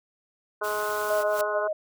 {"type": "harmonic tone", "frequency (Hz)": 210.1, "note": "G#3", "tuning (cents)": 20, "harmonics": [2, 3, 4, 5, 6, 7], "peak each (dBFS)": [-32, -32, -38, -32, -35, -33], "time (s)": [0.61, 1.68], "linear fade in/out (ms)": 10}
{"type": "noise", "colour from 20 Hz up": "white", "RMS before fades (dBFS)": -39, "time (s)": [0.63, 1.24], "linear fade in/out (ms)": 20}
{"type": "tone with vibrato", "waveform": "sine", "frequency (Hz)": 623, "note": "D#5", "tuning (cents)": 2, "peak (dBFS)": -25, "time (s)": [1.1, 1.73], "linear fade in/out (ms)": 5, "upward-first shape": "sine", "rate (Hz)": 5.8, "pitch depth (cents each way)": 23}
{"type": "noise with exponential growth", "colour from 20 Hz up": "white", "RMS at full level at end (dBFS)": -33, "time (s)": [1.17, 1.41], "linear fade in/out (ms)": 0, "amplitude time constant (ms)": 52}
{"effects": []}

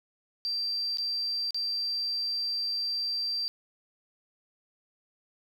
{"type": "tone with dropouts", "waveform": "sine", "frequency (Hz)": 4699, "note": "D8", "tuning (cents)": 0, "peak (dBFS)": -28, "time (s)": [0.45, 3.48], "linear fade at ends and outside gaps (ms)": 0, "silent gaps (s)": [[0.972, 0.984], [1.507, 1.545]], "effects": ["9-bit"]}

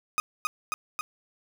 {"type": "tone with echo", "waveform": "30% pulse", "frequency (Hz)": 1244.5, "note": "D#6", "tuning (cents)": 0, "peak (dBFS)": -20, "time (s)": [0.18, 0.2], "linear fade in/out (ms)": 0, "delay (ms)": 270, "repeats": 3, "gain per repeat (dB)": -2, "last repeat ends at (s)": 1.01, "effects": []}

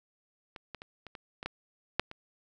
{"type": "clicks", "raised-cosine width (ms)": 0.3, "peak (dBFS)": [-27, -24, -28, -29, -27, -24, -18, -9, -27], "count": 9, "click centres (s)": [0.562, 0.747, 0.819, 1.067, 1.152, 1.429, 1.46, 1.996, 2.114], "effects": []}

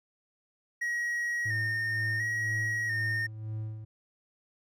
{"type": "tone with vibrato", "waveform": "triangle", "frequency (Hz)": 1866, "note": "A#6", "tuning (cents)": 1, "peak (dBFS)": -27, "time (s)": [0.81, 3.27], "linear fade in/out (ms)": 10, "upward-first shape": "square", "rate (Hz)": 0.72, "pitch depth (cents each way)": 33}
{"type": "tone with tremolo", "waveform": "triangle", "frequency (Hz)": 108.9, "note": "A2", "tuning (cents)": -17, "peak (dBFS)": -30, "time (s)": [1.45, 3.85], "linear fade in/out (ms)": 10, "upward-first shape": "sine", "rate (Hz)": 2, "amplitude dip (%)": 60}
{"effects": []}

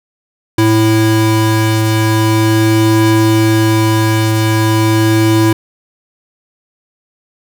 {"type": "tone pair together", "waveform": "square", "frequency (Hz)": [110, 329.6], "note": ["A2", "E4"], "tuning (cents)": [0, 0], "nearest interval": "octave + perfect fifth", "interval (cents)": 1900, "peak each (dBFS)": -12, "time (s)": [0.58, 5.53], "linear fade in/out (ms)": 5, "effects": []}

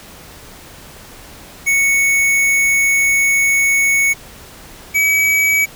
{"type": "tone pair in turn", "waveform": "square", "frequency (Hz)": [2217, 2278], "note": ["C#7", "C#7"], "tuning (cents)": [0, 47], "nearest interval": "unison", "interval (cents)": 47, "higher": "second", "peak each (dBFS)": -12, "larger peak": "neither", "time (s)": [[1.66, 4.14], [4.94, 5.66]], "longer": "first", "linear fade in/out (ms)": 20, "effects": ["pink hiss -38 dBFS RMS until 5.75 s"]}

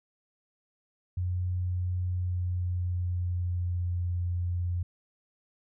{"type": "tone with pitch glide", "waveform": "sine", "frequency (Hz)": [90.2, 88.19], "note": ["F#2", "F2"], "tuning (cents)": [-44, 17], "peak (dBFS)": -27, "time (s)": [1.17, 4.83], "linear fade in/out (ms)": 5, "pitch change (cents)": -39, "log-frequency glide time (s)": [1.89, 4.03], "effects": []}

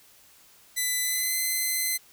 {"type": "tone with pitch glide", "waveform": "5% pulse", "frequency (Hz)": [2000, 2047], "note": ["B6", "C7"], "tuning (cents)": [21, -38], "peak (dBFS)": -15, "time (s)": [0.76, 1.98], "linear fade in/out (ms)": 20, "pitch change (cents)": 41, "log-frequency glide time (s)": [1.02, 1.35], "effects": ["white hiss -56 dBFS RMS until 2.12 s"]}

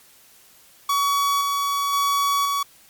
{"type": "tone with tremolo", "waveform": "45% pulse", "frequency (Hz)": 1130, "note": "C#6", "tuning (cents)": 33, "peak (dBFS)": -18, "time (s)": [0.89, 2.63], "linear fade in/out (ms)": 5, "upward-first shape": "square", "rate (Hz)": 0.96, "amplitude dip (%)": 25, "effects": ["white hiss -52 dBFS RMS until 2.89 s", "MP3 96 kbps"]}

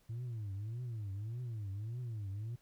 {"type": "tone with vibrato", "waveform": "sine", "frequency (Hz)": 110, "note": "A2", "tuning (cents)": 0, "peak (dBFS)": -36, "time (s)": [0.09, 2.56], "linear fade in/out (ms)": 10, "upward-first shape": "triangle", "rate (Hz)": 1.7, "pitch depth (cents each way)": 250, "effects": ["tanh soft clip ceiling -37 dBFS", "pink hiss -71 dBFS RMS until 2.61 s"]}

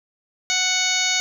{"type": "harmonic tone", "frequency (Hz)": 740, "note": "F#5", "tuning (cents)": 0, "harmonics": [1, 2, 3, 4, 5, 6, 7, 8, 9], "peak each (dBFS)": [-32, -30, -24, -29, -25, -27, -32, -29, -25], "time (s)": [0.5, 1.2], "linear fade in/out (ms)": 0, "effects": ["8-bit"]}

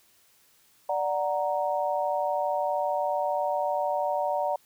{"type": "chord", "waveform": "sine", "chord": "D augmented", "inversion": "none", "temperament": "equal", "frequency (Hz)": [587.3, 740, 932.3], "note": ["D5", "F#5", "A#5"], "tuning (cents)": [0, 0, 0], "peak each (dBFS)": [-28, -29, -30], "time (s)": [0.89, 4.56], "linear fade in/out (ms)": 5, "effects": ["white hiss -62 dBFS RMS until 4.65 s"]}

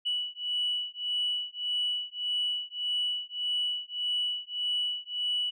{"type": "beating tone pair", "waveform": "sine", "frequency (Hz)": [2949, 2950.7], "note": ["F#7", "F#7"], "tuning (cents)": [-6, -5], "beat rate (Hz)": 1.7, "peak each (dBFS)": [-31, -31], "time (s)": [0.05, 5.51], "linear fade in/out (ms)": 20, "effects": ["tanh soft clip ceiling -21 dBFS"]}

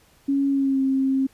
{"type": "tone with pitch glide", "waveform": "sine", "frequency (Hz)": [277.2, 267.3], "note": ["C#4", "C4"], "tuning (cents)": [0, 37], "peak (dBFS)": -18, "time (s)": [0.28, 1.27], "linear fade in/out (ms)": 10, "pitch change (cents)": -63, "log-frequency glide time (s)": [0.49, 0.81], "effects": ["pink hiss -57 dBFS RMS until 1.33 s", "resampled to 32000 Hz"]}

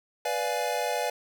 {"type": "chord", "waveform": "square", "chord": "B diminished seventh", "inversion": "none", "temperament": "equal with one note detuned", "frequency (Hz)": [493.9, 587.3, 698.5, 837.8], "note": ["B4", "D5", "F5", "Ab5"], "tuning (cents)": [0, 0, 0, 15], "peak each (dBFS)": -33, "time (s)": [0.25, 1.1], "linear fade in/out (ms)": 5, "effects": []}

